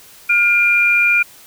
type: tone pair together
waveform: sine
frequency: 1425 / 2400 Hz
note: F6 / D7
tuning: +34 / +37 cents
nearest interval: major sixth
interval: 903 cents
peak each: -18 / -11 dBFS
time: 0.29-1.23 s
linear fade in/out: 10 ms
effects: white hiss -43 dBFS RMS until 1.46 s